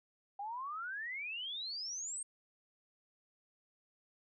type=exponential sweep; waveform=sine; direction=up; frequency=784 to 8630 Hz; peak=-39 dBFS; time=0.39-2.23 s; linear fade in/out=5 ms; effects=none